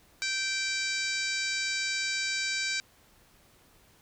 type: harmonic tone with a mistuned harmonic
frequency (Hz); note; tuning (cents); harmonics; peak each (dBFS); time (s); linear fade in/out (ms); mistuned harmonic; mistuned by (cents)
779; G5; -11; 2 / 3 / 4 / 5 / 6 / 7 / 8 / 9 / 10; -35 / -33 / -46 / -37 / -36 / -40 / -41 / -40 / -45; 0.22-2.8; 0; 8; -32
effects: pink hiss -61 dBFS RMS until 4.01 s